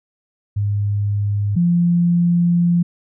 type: tone pair in turn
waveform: sine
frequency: 102.3 / 173.14 Hz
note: G#2 / F3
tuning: -26 / -15 cents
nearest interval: major sixth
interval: 911 cents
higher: second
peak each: -16 / -12 dBFS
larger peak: second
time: 0.56-1.56 / 1.56-2.83 s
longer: second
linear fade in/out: 10 ms
effects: none